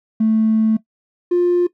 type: tone pair in turn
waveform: triangle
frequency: 220 / 352.7 Hz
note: A3 / F4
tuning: 0 / +17 cents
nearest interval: minor sixth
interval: 817 cents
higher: second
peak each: -8 dBFS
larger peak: neither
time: 0.2-0.77 / 1.31-1.67 s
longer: first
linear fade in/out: 10 ms
effects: noise-tail reverb RT60 0.1 s tail -19 dB re dry + tanh soft clip ceiling -10 dBFS